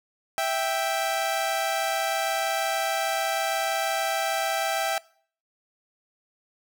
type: tone pair together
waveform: sawtooth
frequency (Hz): 657.6 / 784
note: E5 / G5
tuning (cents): -4 / 0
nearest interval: minor third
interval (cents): 304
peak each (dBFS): -23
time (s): 0.38-4.98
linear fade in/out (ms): 0
effects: noise-tail reverb RT60 0.5 s tail -22 dB re dry